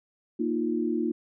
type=chord; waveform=sine; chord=Bb suspended fourth; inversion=none; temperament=just; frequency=233.1 / 310.8 / 349.6 Hz; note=Bb3 / Eb4 / F4; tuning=0 / -2 / +2 cents; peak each=-29 dBFS; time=0.39-1.12 s; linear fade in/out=10 ms; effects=none